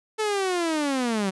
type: linear sweep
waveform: sawtooth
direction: down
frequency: 440 to 185 Hz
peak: -19 dBFS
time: 0.18-1.31 s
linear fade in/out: 20 ms
effects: resampled to 24000 Hz